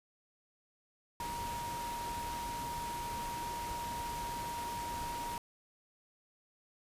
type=tone in noise; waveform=sine; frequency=946 Hz; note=A#5; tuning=25 cents sharp; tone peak=-38 dBFS; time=1.2-5.38 s; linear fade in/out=2 ms; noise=pink; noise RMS=-44 dBFS; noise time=1.2-5.38 s; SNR=+3 dB; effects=resampled to 32000 Hz